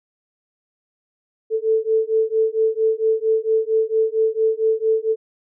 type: beating tone pair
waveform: sine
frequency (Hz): 440 / 444.4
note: A4 / A4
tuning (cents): 0 / +17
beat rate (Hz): 4.4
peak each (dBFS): -19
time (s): 1.5-5.16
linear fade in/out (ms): 50
effects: none